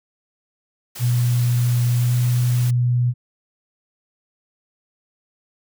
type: noise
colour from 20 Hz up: white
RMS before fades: -34 dBFS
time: 0.95-2.71 s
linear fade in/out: 10 ms
type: tone with pitch glide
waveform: sine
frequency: 121.4 to 122.53 Hz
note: B2 to B2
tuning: -29 to -13 cents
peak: -15 dBFS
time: 0.99-3.14 s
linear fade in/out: 50 ms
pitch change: +16 cents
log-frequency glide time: 2.05-2.11 s
effects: none